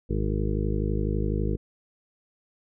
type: harmonic tone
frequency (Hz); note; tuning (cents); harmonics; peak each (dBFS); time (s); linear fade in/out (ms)
52; G#1; +3; 1 / 2 / 3 / 4 / 6 / 7 / 8 / 9; -27 / -30 / -32 / -33 / -35 / -35 / -36 / -37; 0.09-1.57; 20
effects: none